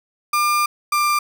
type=tone pair in turn; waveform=35% pulse; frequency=1200 / 1189 Hz; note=D6 / D6; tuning=+37 / +21 cents; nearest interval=unison; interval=16 cents; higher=first; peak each=-14 dBFS; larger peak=neither; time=0.33-0.66 / 0.92-1.19 s; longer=first; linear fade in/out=5 ms; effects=none